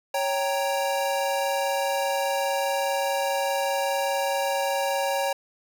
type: chord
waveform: square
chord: G diminished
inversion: second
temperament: equal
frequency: 554.4 / 784 / 932.3 Hz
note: Db5 / G5 / Bb5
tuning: 0 / 0 / 0 cents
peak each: -27 / -29 / -31 dBFS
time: 0.14-5.33 s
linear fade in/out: 5 ms
effects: none